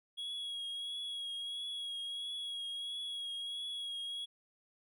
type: tone with vibrato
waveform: triangle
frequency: 3322 Hz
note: G#7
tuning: in tune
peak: -37 dBFS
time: 0.17-4.26 s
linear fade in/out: 20 ms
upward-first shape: triangle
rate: 1.5 Hz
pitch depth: 31 cents each way
effects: none